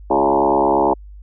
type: tone with frequency modulation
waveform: sine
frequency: 622.3 Hz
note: D#5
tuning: in tune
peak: -12 dBFS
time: 0.1-0.94 s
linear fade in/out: 10 ms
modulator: 68.8 Hz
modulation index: 4.9
effects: added 50 Hz sine -35 dBFS peak until 1.22 s